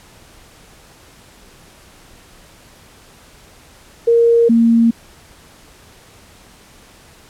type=tone pair in turn; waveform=sine; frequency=466.2 / 230.7 Hz; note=A#4 / A#3; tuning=0 / -18 cents; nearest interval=octave; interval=1218 cents; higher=first; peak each=-8 dBFS; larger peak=neither; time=4.07-4.49 / 4.49-4.91 s; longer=neither; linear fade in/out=10 ms; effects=pink hiss -45 dBFS RMS until 7.29 s + low-pass 12000 Hz 12 dB/octave